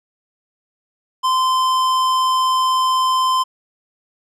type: tone with tanh clipping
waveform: sine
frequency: 1034 Hz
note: C6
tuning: 21 cents flat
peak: -16 dBFS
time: 1.23-3.44 s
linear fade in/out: 20 ms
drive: 16 dB
effects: none